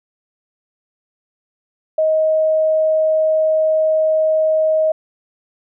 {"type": "tone", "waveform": "sine", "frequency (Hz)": 629, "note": "D#5", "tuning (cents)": 19, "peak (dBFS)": -12, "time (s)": [1.98, 4.92], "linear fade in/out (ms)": 5, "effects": []}